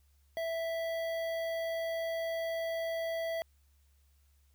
square tone with notch filter, 659.3 Hz, E5, in tune, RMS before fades -35 dBFS, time 0.37-3.42 s, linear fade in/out 0 ms, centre 7800 Hz, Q 0.58, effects added 70 Hz sine -64 dBFS peak until 4.54 s + white hiss -75 dBFS RMS until 4.54 s

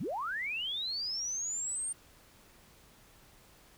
sine linear sweep, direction up, 109.5 to 8860 Hz, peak -33 dBFS, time 0-1.93 s, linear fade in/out 10 ms, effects pink hiss -60 dBFS RMS until 3.77 s

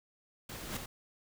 pink noise, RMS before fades -44 dBFS, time 0.49-0.86 s, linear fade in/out 5 ms
pink noise with exponential growth, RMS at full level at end -34 dBFS, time 0.54-0.77 s, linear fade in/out 5 ms, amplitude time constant 50 ms
effects none

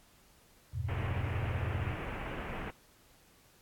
sine chord, E minor, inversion none, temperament equal, 82.41 / 98 / 123.47 Hz, E2 / G2 / B2, 0 / 0 / 0 cents, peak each -37 dBFS, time 0.73-1.96 s, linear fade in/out 20 ms
pink low-pass noise, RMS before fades -40 dBFS, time 0.88-2.71 s, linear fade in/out 10 ms, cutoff 2800 Hz, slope 48 dB/octave
effects pink hiss -63 dBFS RMS until 3.61 s + AAC 64 kbps

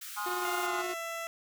white high-pass noise, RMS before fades -43 dBFS, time 0.01-0.67 s, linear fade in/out 10 ms, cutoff 1200 Hz, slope 96 dB/octave
triangle chord, F minor seventh, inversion first, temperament equal with one note detuned, 830.6 / 1046.5 / 1244.5 / 1431.2 Hz, Ab5 / C6 / Eb6 / F6, 0 / 0 / 0 / +42 cents, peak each -37 dBFS, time 0.16-0.83 s, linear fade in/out 20 ms
sawtooth tone with tremolo, 360 Hz, F#4, 47 cents flat, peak -30 dBFS, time 0.26-0.94 s, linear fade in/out 5 ms, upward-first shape square, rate 19 Hz, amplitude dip 30%
15% pulse tone with pitch glide, 700 to 666.8 Hz, F5 to E5, +4 to +20 cents, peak -29 dBFS, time 0.45-1.27 s, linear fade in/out 0 ms, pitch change -84 cents, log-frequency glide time 0.62-0.83 s
effects none

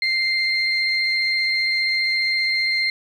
sine tone pair together, 2093 / 4189 Hz, C7 / C8, 0 / +1 cents, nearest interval octave, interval 1201 cents, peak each -19 / -22 dBFS, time 0.02-2.9 s, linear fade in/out 2 ms, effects tanh soft clip ceiling -10 dBFS + 9-bit

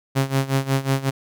sawtooth tone with tremolo, 135.3 Hz, C#3, 42 cents flat, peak -12 dBFS, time 0.15-1.11 s, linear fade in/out 20 ms, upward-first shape sine, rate 5.5 Hz, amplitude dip 85%, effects none

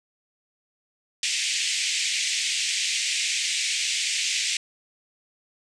pink band-pass noise, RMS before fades -26 dBFS, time 1.23-4.57 s, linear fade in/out 2 ms, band 2100 to 8400 Hz, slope 48 dB/octave, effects none

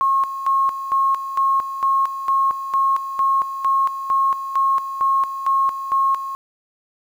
sine tone with tremolo, 1084 Hz, C#6, 39 cents flat, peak -14 dBFS, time 0.01-6.35 s, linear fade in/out 0 ms, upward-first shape square, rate 2.2 Hz, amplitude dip 70%, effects 8-bit

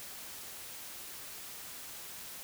silence, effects white hiss -46 dBFS RMS until 2.43 s

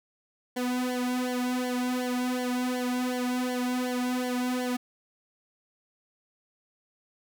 sawtooth tone with flanger, 249.8 Hz, B3, 20 cents sharp, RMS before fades -29 dBFS, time 0.56-4.77 s, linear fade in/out 10 ms, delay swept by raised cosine 0.78 to 2.38 ms, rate 2.7 Hz, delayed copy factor -0.9, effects none

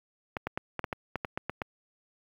clicks, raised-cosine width 0.5 ms, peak -16 dBFS, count 11, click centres 0.368 / 0.47 / 0.575 / 0.793 / 0.842 / 0.928 / 1.157 / 1.248 / 1.375 / 1.496 / 1.618 s, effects high-pass 60 Hz 12 dB/octave + 9-bit

